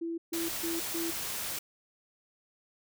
sine tone bursts, 333.6 Hz, E4, 21 cents sharp, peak -32 dBFS, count 4, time 0.01-1.11 s, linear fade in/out 10 ms, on 170 ms, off 140 ms
white noise, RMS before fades -36 dBFS, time 0.33-1.59 s, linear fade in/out 5 ms
effects none

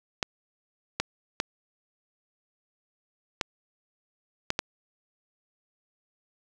clicks, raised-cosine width 0.2 ms, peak -8 dBFS, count 6, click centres 0.228 / 1 / 1.401 / 3.412 / 4.504 / 4.591 s, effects none

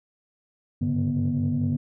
sine tone cluster, 96.7 / 101.4 / 135.2 / 146 / 242.7 Hz, G2 / G#2 / C#3 / D3 / B3, -23 / -41 / -43 / -10 / -30 cents, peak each -32 / -28 / -32 / -26 / -24 dBFS, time 0.81-1.77 s, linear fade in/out 10 ms, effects tanh soft clip ceiling -16 dBFS

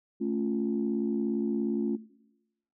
sine chord, A augmented, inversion none, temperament equal, 220 / 277.2 / 349.2 Hz, A3 / C#4 / E#4, 0 / 0 / 0 cents, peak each -30 / -32 / -31 dBFS, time 0.2-1.97 s, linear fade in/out 20 ms, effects noise-tail reverb RT60 0.9 s tail -19 dB re dry + tanh soft clip ceiling -18 dBFS

